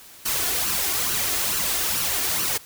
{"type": "noise with flanger", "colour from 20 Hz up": "white", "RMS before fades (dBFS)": -24, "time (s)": [0.25, 2.58], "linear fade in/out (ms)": 10, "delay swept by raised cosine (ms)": [0.68, 2.88], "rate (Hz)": 2.3, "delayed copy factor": 0.55, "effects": ["white hiss -46 dBFS RMS until 2.65 s"]}